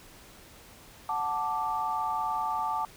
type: chord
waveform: sine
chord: D major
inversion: first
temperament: equal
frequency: 740 / 880 / 1174.7 Hz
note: F#5 / A5 / D6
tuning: 0 / 0 / 0 cents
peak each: -35 / -30 / -32 dBFS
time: 1.09-2.85 s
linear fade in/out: 2 ms
effects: pink hiss -52 dBFS RMS until 2.96 s